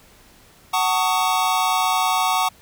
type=chord; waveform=square; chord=D# half-diminished seventh; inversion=first; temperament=just; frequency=746.7 / 896 / 1120.1 / 1244.5 Hz; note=F#5 / A5 / C#6 / D#6; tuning=+16 / +31 / +18 / 0 cents; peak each=-23 / -24 / -23 / -28 dBFS; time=0.73-2.49 s; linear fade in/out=10 ms; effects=pink hiss -51 dBFS RMS until 2.61 s